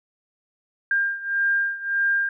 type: beating tone pair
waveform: sine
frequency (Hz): 1600 / 1601.7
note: G6 / G6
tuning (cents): +35 / +37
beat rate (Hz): 1.7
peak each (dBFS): -22 / -25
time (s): 0.91-2.29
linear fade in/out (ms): 2
effects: none